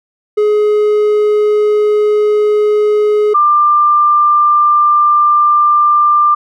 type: tone pair in turn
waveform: triangle / sine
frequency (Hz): 420.8 / 1190.2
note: G#4 / D6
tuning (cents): +23 / +23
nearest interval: octave + tritone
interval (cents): 1800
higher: second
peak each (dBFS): -6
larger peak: neither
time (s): 0.37-3.34 / 3.34-6.35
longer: second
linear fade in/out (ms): 10
effects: none